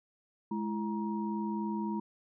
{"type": "tone cluster", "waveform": "sine", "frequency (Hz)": [211.1, 334.5, 944], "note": ["G#3", "E4", "A#5"], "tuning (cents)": [29, 25, 22], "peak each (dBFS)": [-33, -38, -39], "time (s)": [0.51, 2], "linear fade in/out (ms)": 5, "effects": []}